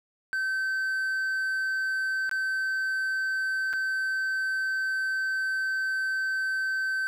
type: tone with dropouts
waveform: triangle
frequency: 1543 Hz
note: G6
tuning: 28 cents flat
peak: -24 dBFS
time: 0.33-7.07 s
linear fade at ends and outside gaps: 0 ms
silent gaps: 2.294-2.313 / 3.73-3.735 s
effects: none